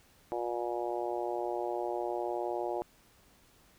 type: harmonic tone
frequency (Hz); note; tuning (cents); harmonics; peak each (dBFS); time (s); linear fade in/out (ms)
119.6; A#2; +45; 3 / 4 / 5 / 6 / 7 / 8; -36 / -40 / -38 / -39 / -39 / -48; 0.32-2.82; 0
effects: pink hiss -63 dBFS RMS until 3.78 s